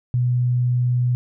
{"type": "tone", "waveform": "sine", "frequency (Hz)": 123.47, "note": "B2", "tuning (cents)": 0, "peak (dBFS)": -16, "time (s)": [0.14, 1.15], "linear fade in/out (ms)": 0, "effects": []}